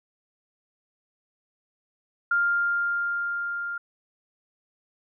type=tone with level ramp; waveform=sine; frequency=1400 Hz; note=F6; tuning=4 cents sharp; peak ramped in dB=-19 to -29 dBFS; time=2.31-3.78 s; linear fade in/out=5 ms; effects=none